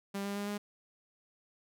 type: tone with pitch steps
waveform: sawtooth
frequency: 198.6 / 200.9 / 203.2 / 205.6 Hz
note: G3 / G3 / G#3 / G#3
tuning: +23 / +43 / -38 / -17 cents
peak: -31 dBFS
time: 0.14-0.58 s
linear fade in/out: 10 ms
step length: 110 ms
effects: none